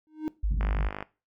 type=tone with exponential growth; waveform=triangle; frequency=310 Hz; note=D#4; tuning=6 cents flat; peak=-22 dBFS; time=0.07-0.28 s; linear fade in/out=0 ms; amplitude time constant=44 ms
type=tone; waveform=sine; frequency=51.1 Hz; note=G#1; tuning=27 cents flat; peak=-23 dBFS; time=0.43-0.89 s; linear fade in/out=10 ms
type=low-pass noise; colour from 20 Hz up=white; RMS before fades=-36 dBFS; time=0.5-0.84 s; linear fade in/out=10 ms; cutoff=170 Hz; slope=24 dB/octave
type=click train; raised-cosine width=0.5 ms; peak=-19 dBFS; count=22; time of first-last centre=0.61-1.026 s; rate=50.5 Hz
effects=noise-tail reverb RT60 0.3 s tail -20 dB re dry